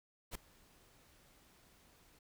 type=noise with ADSR envelope; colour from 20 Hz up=pink; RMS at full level=-42 dBFS; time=0.31-2.19 s; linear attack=42 ms; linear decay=4 ms; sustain=-24 dB; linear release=7 ms; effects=none